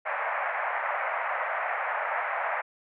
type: band-pass noise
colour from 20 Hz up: pink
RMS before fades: -30 dBFS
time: 0.05-2.62 s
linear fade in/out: 20 ms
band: 600 to 2200 Hz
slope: 48 dB/octave
effects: none